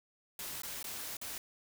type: noise with dropouts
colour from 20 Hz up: white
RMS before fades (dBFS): -42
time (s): 0.39-1.38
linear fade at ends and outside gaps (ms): 2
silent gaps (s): 0.62-0.633 / 0.828-0.842 / 1.169-1.214
effects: none